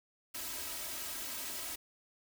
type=noise with comb filter; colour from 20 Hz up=white; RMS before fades=-41 dBFS; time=0.34-1.76 s; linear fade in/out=10 ms; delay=3.1 ms; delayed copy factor=+0.75; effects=none